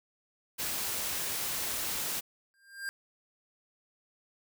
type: noise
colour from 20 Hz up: white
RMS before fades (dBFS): -34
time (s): 0.58-2.21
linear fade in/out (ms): 20
type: tone with exponential growth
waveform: square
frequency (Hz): 1597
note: G6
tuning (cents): +32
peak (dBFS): -32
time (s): 2.54-2.89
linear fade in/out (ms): 0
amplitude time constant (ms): 76
effects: none